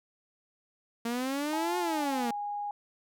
sawtooth exponential two-way sweep, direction up then down, 229.5 to 362.5 to 229.5 Hz, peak -26 dBFS, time 1.05-2.31 s, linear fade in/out 5 ms, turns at 1.78 s
sine tone with pitch glide, 864 to 822.1 Hz, A5 to G#5, -32 to -18 cents, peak -32 dBFS, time 1.53-2.71 s, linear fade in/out 2 ms, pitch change -86 cents, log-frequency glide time 1.82-2.24 s
effects none

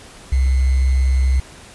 sine tone with sample-and-hold, 65.41 Hz, C2, in tune, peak -12 dBFS, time 0.32-1.4 s, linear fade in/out 5 ms, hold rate 2100 Hz, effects pink hiss -41 dBFS RMS until 1.74 s + resampled to 24000 Hz

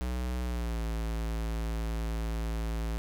square tone with pitch glide, 61.74 to 55.64 Hz, B1 to A1, 0 to +20 cents, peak -31 dBFS, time 0.01-2.98 s, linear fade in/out 0 ms, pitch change -180 cents, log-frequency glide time 0.42-0.84 s, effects none

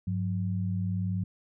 sine tone pair together, 100 / 181.03 Hz, G2 / F#3, +35 / -38 cents, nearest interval minor seventh, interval 1027 cents, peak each -29 / -31 dBFS, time 0.07-1.24 s, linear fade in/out 5 ms, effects none

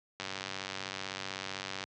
click train, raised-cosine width 0.2 ms, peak -19 dBFS, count 158, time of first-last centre 0.2-1.839 s, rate 95.8 Hz, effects high-pass 100 Hz 12 dB/octave + low-pass 7000 Hz 12 dB/octave

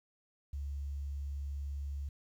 sine tone with quantisation, 70.5 Hz, C#2, 30 cents sharp, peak -36 dBFS, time 0.53-2.09 s, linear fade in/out 5 ms, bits 11, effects none

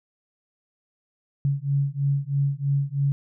sine beating tone pair, 138.59 / 141.69 Hz, C#3 / C#3, 0 / +38 cents, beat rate 3.1 Hz, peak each -24 dBFS, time 1.45-3.12 s, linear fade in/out 0 ms, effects none

